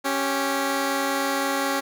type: tone pair together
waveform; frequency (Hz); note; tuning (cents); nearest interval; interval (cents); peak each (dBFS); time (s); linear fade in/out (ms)
10% pulse; 275.8 / 390.9; C#4 / G4; -9 / -5; tritone; 604; -15 / -21; 0.04-1.81; 20
effects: none